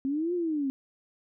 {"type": "linear two-way sweep", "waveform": "sine", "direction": "up then down", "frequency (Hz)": [262.2, 360, 262.2], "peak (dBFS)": -26, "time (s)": [0.05, 0.7], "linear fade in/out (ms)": 0, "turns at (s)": 0.34, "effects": []}